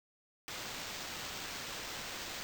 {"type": "noise with sample-and-hold", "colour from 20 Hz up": "white", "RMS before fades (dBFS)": -43, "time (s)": [0.48, 2.43], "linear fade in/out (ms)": 0, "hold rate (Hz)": 11025, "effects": []}